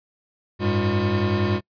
square tone cluster, 95.5 / 106.2 / 202 / 357.9 Hz, G2 / G#2 / G#3 / F4, -45 / +39 / -48 / +42 cents, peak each -26 dBFS, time 0.59-1.61 s, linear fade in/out 50 ms, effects noise-tail reverb RT60 0.1 s tail -26 dB re dry + resampled to 11025 Hz

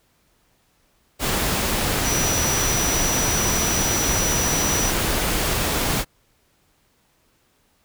sine tone in noise, 5880 Hz, F#8, 12 cents flat, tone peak -23 dBFS, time 2.03-4.93 s, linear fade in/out 50 ms, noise pink, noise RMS -22 dBFS, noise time 1.19-6.05 s, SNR -4 dB, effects pink hiss -63 dBFS RMS until 7.84 s

